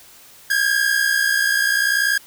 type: tone pair together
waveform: 45% pulse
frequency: 1602.5 / 1663 Hz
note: G6 / G#6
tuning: +38 / +2 cents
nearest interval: minor second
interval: 64 cents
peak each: -19 / -19 dBFS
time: 0.5-2.18 s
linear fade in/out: 5 ms
effects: white hiss -46 dBFS RMS until 2.26 s